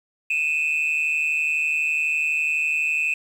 sine tone pair together, 2489 / 2641 Hz, D#7 / E7, 0 / +3 cents, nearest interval minor second, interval 103 cents, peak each -21 dBFS, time 0.3-3.14 s, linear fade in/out 5 ms, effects tanh soft clip ceiling -16 dBFS + 8-bit

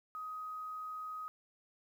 sine tone with quantisation, 1257 Hz, D#6, 17 cents sharp, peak -40 dBFS, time 0.15-1.28 s, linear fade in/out 0 ms, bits 11, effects none

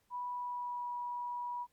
sine tone with pitch glide, 983 to 971.1 Hz, B5 to B5, -8 to -29 cents, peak -36 dBFS, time 0.1-1.67 s, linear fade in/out 50 ms, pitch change -21 cents, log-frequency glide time 0.29-0.9 s, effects pink hiss -75 dBFS RMS until 1.72 s + MP3 96 kbps

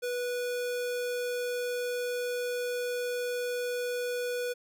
square tone, 490.3 Hz, B4, 13 cents flat, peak -31 dBFS, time 0.02-4.54 s, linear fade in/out 20 ms, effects none

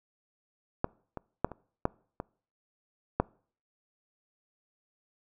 clicks, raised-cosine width 1 ms, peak -12 / -23 / -10 / -27 / -11 / -21 / -9 dBFS, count 7, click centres 0.844 / 1.173 / 1.446 / 1.517 / 1.854 / 2.201 / 3.2 s, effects noise-tail reverb RT60 0.5 s tail -25 dB re dry

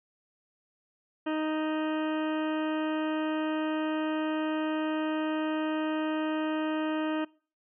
harmonic tone, 311.1 Hz, D#4, in tune, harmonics 1 / 2 / 3 / 4 / 5 / 6 / 8 / 9 / 10, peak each -29 / -35 / -39 / -41 / -43 / -45 / -47 / -48 / -49 dBFS, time 1.26-7.25 s, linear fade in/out 10 ms, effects noise-tail reverb RT60 0.4 s tail -24 dB re dry

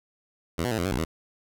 10% pulse tone with pitch steps, 83.5 / 123.5 / 111.2 / 86.2 / 95.8 / 60.3 / 81.9 Hz, E2 / B2 / A2 / F2 / G2 / B1 / E2, +23 / 0 / +19 / -22 / -39 / -41 / -11 cents, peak -17 dBFS, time 0.58-1.049 s, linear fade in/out 5 ms, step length 67 ms, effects none

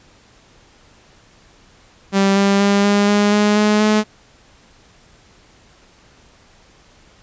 sawtooth tone with pitch steps, 196 / 198.39 / 200.8 / 203.3 / 205.7 / 208.3 / 210.8 / 213.4 Hz, G3 / G3 / G3 / G#3 / G#3 / G#3 / G#3 / G#3, 0 / +21 / +42 / -37 / -16 / +5 / +26 / +47 cents, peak -8 dBFS, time 2.12-4.04 s, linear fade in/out 50 ms, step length 240 ms, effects pink hiss -50 dBFS RMS until 7.22 s + resampled to 16000 Hz

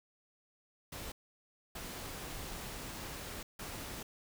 pink noise bursts at uneven times, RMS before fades -44 dBFS, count 3, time 0.92-1.12 / 1.75-3.43 / 3.59-4.03 s, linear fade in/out 5 ms, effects none

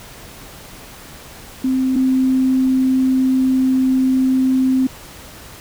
sine tone pair in turn, 260.6 / 260.6 Hz, C4 / C4, -7 / -7 cents, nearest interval unison, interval 0 cents, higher neither, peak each -14 / -12 dBFS, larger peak second, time 1.64-1.96 / 1.96-4.87 s, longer second, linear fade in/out 5 ms, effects pink hiss -38 dBFS RMS until 5.6 s

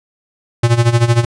square tone with tremolo, 118.1 Hz, A#2, 23 cents sharp, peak -7 dBFS, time 0.63-1.25 s, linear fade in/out 5 ms, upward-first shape sine, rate 13 Hz, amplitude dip 80%, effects resampled to 22050 Hz

